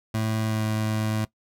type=tone with pitch glide; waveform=25% pulse; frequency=110 to 108.74 Hz; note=A2 to A2; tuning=0 to -20 cents; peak=-20 dBFS; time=0.14-1.25 s; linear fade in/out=5 ms; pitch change=-20 cents; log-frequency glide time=0.43-0.64 s; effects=noise-tail reverb RT60 0.1 s tail -19 dB re dry